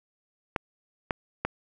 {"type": "clicks", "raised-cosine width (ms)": 0.5, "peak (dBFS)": -11, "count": 3, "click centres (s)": [0.562, 1.108, 1.45], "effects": []}